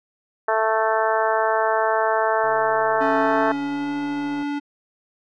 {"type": "harmonic tone", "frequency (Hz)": 220.6, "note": "A3", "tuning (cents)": 5, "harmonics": [2, 3, 4, 5, 6, 7, 8], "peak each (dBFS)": [-25, -22, -23, -26, -28, -28, -30], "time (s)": [0.48, 3.52], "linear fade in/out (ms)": 5}
{"type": "click train", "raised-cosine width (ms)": 1, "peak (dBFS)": -28, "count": 273, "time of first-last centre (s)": [2.44, 4.425], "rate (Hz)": 137}
{"type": "tone with pitch glide", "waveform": "square", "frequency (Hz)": [277.2, 288.1], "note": ["C#4", "D4"], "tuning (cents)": [0, -33], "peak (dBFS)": -24, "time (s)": [3, 4.6], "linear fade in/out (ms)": 20, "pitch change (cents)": 67, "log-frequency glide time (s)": [3.16, 3.94]}
{"effects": ["low-pass 3000 Hz 12 dB/octave"]}